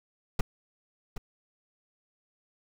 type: noise with echo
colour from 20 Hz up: brown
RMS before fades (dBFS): -22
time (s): 0.39-0.41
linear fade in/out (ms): 5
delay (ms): 770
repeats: 1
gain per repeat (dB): -11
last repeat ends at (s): 1.18
effects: none